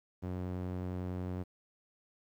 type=tone with band-pass filter; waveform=sawtooth; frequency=90.9 Hz; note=F#2; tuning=30 cents flat; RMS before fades=-38 dBFS; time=0.22-1.44 s; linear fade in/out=20 ms; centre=230 Hz; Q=0.5; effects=11-bit